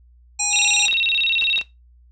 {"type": "harmonic tone", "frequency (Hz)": 824, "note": "G#5", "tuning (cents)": -14, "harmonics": [1, 3, 5, 7, 9, 10], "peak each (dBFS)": [-31, -27, -31, -23, -22, -33], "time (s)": [0.39, 0.87], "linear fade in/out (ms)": 10}
{"type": "tone with vibrato", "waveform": "sine", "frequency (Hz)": 3195, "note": "G7", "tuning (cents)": 32, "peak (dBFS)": -17, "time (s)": [0.5, 1.63], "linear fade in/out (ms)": 50, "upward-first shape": "square", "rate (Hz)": 17, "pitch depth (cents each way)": 290}
{"type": "clicks", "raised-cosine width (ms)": 0.2, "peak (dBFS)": -16, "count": 5, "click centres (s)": [0.882, 0.928, 1.423, 1.579, 1.613]}
{"effects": ["noise-tail reverb RT60 0.2 s tail -17 dB re dry", "added 60 Hz sine -48 dBFS peak until 2.11 s"]}